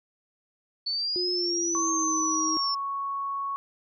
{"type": "exponential two-way sweep", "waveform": "sine", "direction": "up then down", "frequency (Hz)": [4435, 6380, 5350], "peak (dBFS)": -26, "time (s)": [0.86, 2.75], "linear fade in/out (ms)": 10, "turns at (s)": 1.92}
{"type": "tone with pitch glide", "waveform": "sine", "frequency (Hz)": [359.2, 318.2], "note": ["F4", "D#4"], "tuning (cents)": [49, 39], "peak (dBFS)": -29, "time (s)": [1.16, 2.57], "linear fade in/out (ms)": 0, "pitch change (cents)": -210, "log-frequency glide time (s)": [1.31, 2.06]}
{"type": "tone", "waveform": "sine", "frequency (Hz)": 1108.7, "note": "C#6", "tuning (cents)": 0, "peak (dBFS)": -28, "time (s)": [1.75, 3.56], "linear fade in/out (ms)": 0}
{"effects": []}